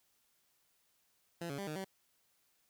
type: tone with pitch steps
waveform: 15% pulse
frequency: 170.2 / 140.3 / 198.5 / 153.2 / 191.8 Hz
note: F3 / C#3 / G3 / D#3 / G3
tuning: -44 / +21 / +22 / -27 / -37 cents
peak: -33 dBFS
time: 1.41-1.845 s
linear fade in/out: 5 ms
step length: 87 ms
effects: white hiss -75 dBFS RMS until 2.69 s